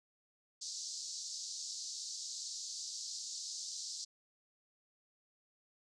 pink band-pass noise, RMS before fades -44 dBFS, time 0.61-4.05 s, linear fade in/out 10 ms, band 4300 to 7400 Hz, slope 48 dB/octave, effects none

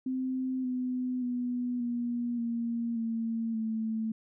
sine tone with pitch steps, 259 / 252.4 / 245.9 / 239.6 / 233.4 / 227.4 / 221.6 Hz, C4 / B3 / B3 / A#3 / A#3 / A#3 / A3, -17 / +38 / -7 / +48 / +2 / -43 / +13 cents, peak -29 dBFS, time 0.06-4.12 s, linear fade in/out 5 ms, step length 580 ms, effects none

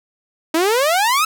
sawtooth exponential sweep, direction up, 310 to 1327 Hz, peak -10 dBFS, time 0.54-1.25 s, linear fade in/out 5 ms, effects none

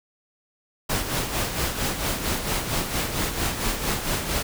pink noise with tremolo, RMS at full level -24 dBFS, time 0.89-4.43 s, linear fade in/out 10 ms, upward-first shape sine, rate 4.4 Hz, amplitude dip 55%, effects none

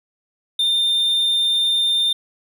triangle tone, 3609 Hz, A7, 43 cents sharp, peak -14 dBFS, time 0.59-2.13 s, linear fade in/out 5 ms, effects none

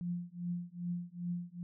sine tone with tremolo, 175 Hz, F3, 4 cents sharp, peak -32 dBFS, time 0.01-1.63 s, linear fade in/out 0 ms, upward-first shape triangle, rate 2.5 Hz, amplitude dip 100%, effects none

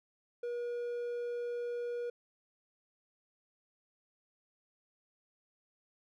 triangle tone, 480 Hz, B4, 49 cents flat, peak -33 dBFS, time 0.43-2.1 s, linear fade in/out 5 ms, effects none

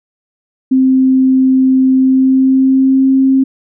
sine tone with pitch glide, 261.6 to 266.3 Hz, C4 to C4, 0 to +31 cents, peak -6 dBFS, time 0.71-3.44 s, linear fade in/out 10 ms, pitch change +31 cents, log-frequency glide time 1.95-3.05 s, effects none

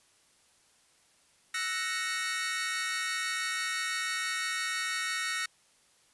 sawtooth chord, F# dominant seventh, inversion third, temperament equal, 1318.5 / 1480 / 1864.7 / 2217 Hz, E6 / F#6 / A#6 / C#7, 0 / 0 / 0 / 0 cents, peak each -35 / -35 / -30 / -34 dBFS, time 1.54-5.46 s, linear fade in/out 5 ms, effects white hiss -65 dBFS RMS until 6.13 s + resampled to 24000 Hz

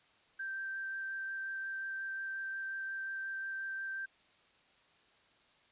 sine tone with vibrato, 1568 Hz, G6, in tune, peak -37 dBFS, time 0.39-4.06 s, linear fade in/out 10 ms, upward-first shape sine, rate 5.6 Hz, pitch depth 8 cents each way, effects white hiss -67 dBFS RMS until 5.71 s + resampled to 8000 Hz

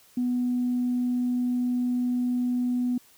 sine tone, 246.9 Hz, B3, in tune, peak -22 dBFS, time 0.17-2.98 s, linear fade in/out 5 ms, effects tanh soft clip ceiling -18 dBFS + white hiss -57 dBFS RMS until 3.17 s

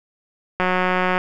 click train, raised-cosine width 0.5 ms, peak -5 dBFS, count 107, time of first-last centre 0.6-1.179 s, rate 183 Hz, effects none

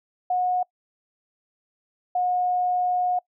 sine tone pair in turn, 727 / 723.2 Hz, F#5 / F#5, -31 / -40 cents, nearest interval unison, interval 9 cents, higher first, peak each -20 dBFS, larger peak neither, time 0.3-0.63 / 2.15-3.19 s, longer second, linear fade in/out 5 ms, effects noise-tail reverb RT60 0.1 s tail -24 dB re dry

